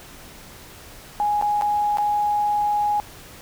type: tone with dropouts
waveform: sine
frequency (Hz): 830.6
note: G#5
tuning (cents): 0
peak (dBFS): -18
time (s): 1.2-3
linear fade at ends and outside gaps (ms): 0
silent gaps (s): 1.413-1.424 / 1.612-1.621 / 1.972-1.984
effects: pink hiss -43 dBFS RMS until 3.41 s